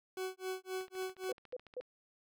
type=tone with tremolo; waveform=40% pulse; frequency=374.5 Hz; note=F#4; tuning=21 cents sharp; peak=-35 dBFS; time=0.17-1.32 s; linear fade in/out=2 ms; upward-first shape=sine; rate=3.8 Hz; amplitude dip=100%
type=click train; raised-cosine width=0.3 ms; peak=-40 dBFS; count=15; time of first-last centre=0.81-1.81 s; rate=14 Hz
type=tone bursts; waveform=sine; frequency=501 Hz; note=B4; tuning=25 cents sharp; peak=-38 dBFS; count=3; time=1.29-1.804 s; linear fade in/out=2 ms; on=38 ms; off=200 ms
effects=none